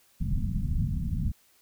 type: low-pass noise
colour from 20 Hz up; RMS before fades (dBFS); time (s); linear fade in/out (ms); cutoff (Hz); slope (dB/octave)
pink; -28; 0.2-1.32; 10; 220; 48
effects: white hiss -63 dBFS RMS until 1.61 s